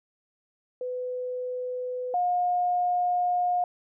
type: tone pair in turn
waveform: sine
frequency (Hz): 501 / 715.1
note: B4 / F5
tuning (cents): +25 / +41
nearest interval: tritone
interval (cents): 616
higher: second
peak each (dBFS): -29 / -22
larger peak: second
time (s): 0.81-2.14 / 2.14-3.64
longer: second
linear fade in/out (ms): 2
effects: none